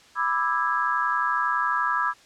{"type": "chord", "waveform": "sine", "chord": "E dominant seventh", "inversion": "second", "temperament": "just", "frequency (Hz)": [988.9, 1186.7, 1318.5, 1648.1], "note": ["B5", "D6", "E6", "G#6"], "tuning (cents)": [2, 18, 0, -14], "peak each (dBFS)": -27, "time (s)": [0.15, 2.14], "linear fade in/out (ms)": 50, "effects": ["white hiss -53 dBFS RMS until 2.25 s", "low-pass 6000 Hz 12 dB/octave"]}